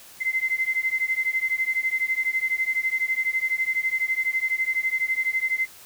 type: beating tone pair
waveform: sine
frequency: 2063 / 2075 Hz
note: C7 / C7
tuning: -25 / -15 cents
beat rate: 12 Hz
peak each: -25 dBFS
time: 0.2-5.67 s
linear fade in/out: 20 ms
effects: white hiss -47 dBFS RMS until 5.85 s